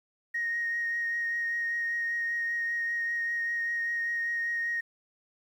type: tone with vibrato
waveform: sine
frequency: 1868 Hz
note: A#6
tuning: 3 cents sharp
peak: -27 dBFS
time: 0.34-4.81 s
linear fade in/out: 10 ms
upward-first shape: triangle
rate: 5.1 Hz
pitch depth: 16 cents each way
effects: tanh soft clip ceiling -23 dBFS + 10-bit